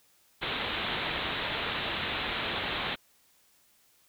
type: low-pass noise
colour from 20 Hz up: white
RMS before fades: -33 dBFS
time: 0.41-2.96 s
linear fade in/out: 20 ms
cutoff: 3900 Hz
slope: 96 dB/octave
effects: white hiss -65 dBFS RMS until 4.08 s